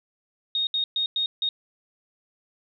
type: tone bursts at uneven times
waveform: sine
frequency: 3719 Hz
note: A#7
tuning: 5 cents flat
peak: -22 dBFS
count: 5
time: 0.55-0.67 / 0.74-0.84 / 0.96-1.06 / 1.16-1.26 / 1.42-1.49 s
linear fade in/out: 2 ms
effects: none